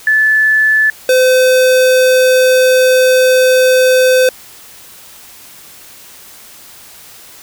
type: tone pair in turn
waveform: sine / square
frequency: 1739 / 511.7 Hz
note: A6 / C5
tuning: -21 / -39 cents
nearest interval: octave + major sixth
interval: 2118 cents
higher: first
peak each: -7 dBFS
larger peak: neither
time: 0.07-0.9 / 1.09-4.29 s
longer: second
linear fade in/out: 2 ms
effects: white hiss -37 dBFS RMS until 7.42 s